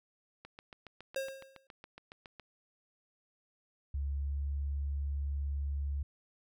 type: click train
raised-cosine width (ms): 0.3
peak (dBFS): -32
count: 15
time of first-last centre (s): 0.45-2.397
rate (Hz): 7.19
type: tone with exponential decay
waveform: square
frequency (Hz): 537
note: C5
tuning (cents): +45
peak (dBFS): -32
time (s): 1.16-1.67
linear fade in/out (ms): 2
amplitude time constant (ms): 110
type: tone with pitch glide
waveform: sine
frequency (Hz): 70 to 70.61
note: C#2 to C#2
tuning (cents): +18 to +33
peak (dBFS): -32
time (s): 3.94-6.03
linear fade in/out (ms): 5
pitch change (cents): +15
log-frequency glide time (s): 4.13-4.39
effects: none